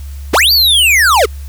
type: linear two-way sweep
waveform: square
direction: up then down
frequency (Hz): 134 to 4699 to 365.2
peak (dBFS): -7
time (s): 0.33-1.26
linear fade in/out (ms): 10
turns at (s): 0.52
effects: added 70 Hz sine -23 dBFS peak until 1.48 s + white hiss -42 dBFS RMS until 1.48 s